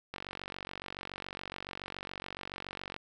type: click train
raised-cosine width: 0.3 ms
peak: -23 dBFS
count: 134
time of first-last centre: 0.14-2.964 s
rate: 47.1 Hz
effects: none